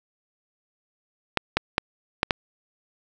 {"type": "clicks", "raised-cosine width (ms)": 0.3, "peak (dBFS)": -3, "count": 5, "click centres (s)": [1.373, 1.57, 1.781, 2.231, 2.308], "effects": []}